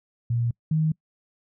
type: tone pair in turn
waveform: sine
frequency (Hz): 118.2 / 157.05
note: A#2 / D#3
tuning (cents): +24 / +16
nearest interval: perfect fourth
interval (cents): 492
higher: second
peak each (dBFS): -21 / -19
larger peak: second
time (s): 0.3-0.51 / 0.71-0.92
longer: neither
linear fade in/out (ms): 5
effects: noise-tail reverb RT60 0.1 s tail -26 dB re dry